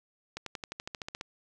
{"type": "accelerating click train", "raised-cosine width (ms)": 0.2, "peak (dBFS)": -20, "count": 12, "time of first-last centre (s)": [0.37, 1.211], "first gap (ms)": 93, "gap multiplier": 0.96, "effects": []}